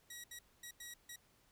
10% pulse tone bursts at uneven times, 1915 Hz, A#6, 46 cents sharp, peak -39 dBFS, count 5, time 0.1-0.24 / 0.31-0.39 / 0.63-0.71 / 0.8-0.94 / 1.09-1.16 s, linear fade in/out 5 ms, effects pink hiss -71 dBFS RMS until 1.51 s

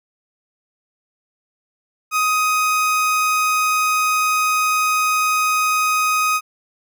30% pulse tone, 1254 Hz, D#6, 13 cents sharp, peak -13 dBFS, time 2.11-6.41 s, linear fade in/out 50 ms, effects none

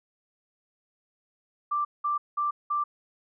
sine tone bursts, 1177 Hz, D6, 3 cents sharp, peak -24 dBFS, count 4, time 1.71-2.84 s, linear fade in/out 10 ms, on 140 ms, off 190 ms, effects none

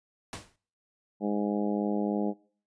pink noise with exponential decay, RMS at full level -35 dBFS, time 0.33-0.56 s, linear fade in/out 1 ms, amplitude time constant 49 ms
harmonic tone, 103.3 Hz, G#2, 9 cents flat, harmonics 2 / 3 / 4 / 5 / 6 / 7 / 8, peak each -29 / -33 / -35 / -37 / -39 / -40 / -41 dBFS, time 1.2-2.34 s, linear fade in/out 50 ms
effects noise-tail reverb RT60 0.5 s tail -23 dB re dry + resampled to 22050 Hz

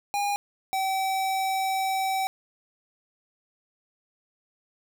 square tone pair in turn, 813 / 767.4 Hz, G#5 / G5, -37 / -37 cents, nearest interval minor second, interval 100 cents, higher first, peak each -25 dBFS, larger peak neither, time 0.14-0.36 / 0.73-2.27 s, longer second, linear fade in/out 0 ms, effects none

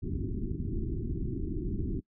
pink low-pass noise, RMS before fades -33 dBFS, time 0.02-2.01 s, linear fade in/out 20 ms, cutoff 390 Hz, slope 96 dB/octave, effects noise-tail reverb RT60 0.1 s tail -23 dB re dry

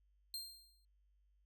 sawtooth tone with exponential decay, 4186 Hz, C8, in tune, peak -37 dBFS, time 0.34-0.85 s, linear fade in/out 1 ms, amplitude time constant 110 ms, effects added 50 Hz sine -70 dBFS peak until 1.45 s

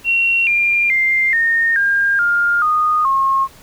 sine tone with pitch steps, 2736 / 2396 / 2098 / 1836.6 / 1608.1 / 1408.1 / 1232.9 / 1079.5 Hz, F7 / D7 / C7 / A#6 / G6 / F6 / D#6 / C#6, -36 / +34 / +4 / -26 / +44 / +14 / -16 / -46 cents, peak -12 dBFS, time 0.04-3.48 s, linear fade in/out 50 ms, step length 430 ms, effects pink hiss -44 dBFS RMS until 3.62 s

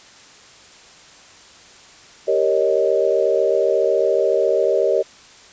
sine chord, Eb dominant seventh, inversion first, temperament equal, 392 / 466.2 / 554.4 / 622.3 Hz, G4 / Bb4 / Db5 / Eb5, 0 / 0 / 0 / 0 cents, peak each -20 dBFS, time 2.27-5.03 s, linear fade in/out 20 ms, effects white hiss -45 dBFS RMS until 5.52 s + resampled to 16000 Hz

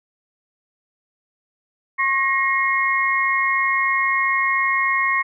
sine tone cluster, 1085 / 1878 / 2155 Hz, C#6 / A#6 / C#7, -37 / +12 / -49 cents, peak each -21 dBFS, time 1.98-5.23 s, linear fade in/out 20 ms, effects none

